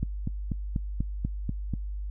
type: click train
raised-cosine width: 5 ms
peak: -16 dBFS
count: 8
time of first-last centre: 0.03-1.737 s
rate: 4.1 Hz
effects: noise-tail reverb RT60 0.1 s tail -24 dB re dry + added 50 Hz sine -31 dBFS peak until 2.1 s